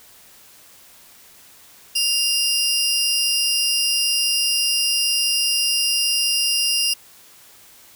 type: tone pair together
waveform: 25% pulse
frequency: 2794 / 4985 Hz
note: F7 / D#8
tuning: 0 / +2 cents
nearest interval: minor seventh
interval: 1002 cents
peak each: -16 dBFS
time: 1.95-6.94 s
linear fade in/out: 10 ms
effects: white hiss -48 dBFS RMS until 7.95 s